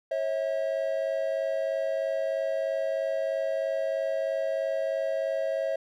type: tone pair together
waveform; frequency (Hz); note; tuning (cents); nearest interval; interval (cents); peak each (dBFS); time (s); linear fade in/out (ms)
triangle; 543.9 / 647; C#5 / E5; -33 / -32; minor third; 301; -27; 0.11-5.76; 5
effects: none